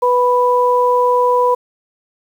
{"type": "tone pair together", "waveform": "sine", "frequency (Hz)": [493.9, 987.8], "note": ["B4", "B5"], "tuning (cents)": [0, 0], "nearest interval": "octave", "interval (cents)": 1200, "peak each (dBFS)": -13, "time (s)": [0.02, 1.55], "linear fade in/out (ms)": 10, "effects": ["7-bit"]}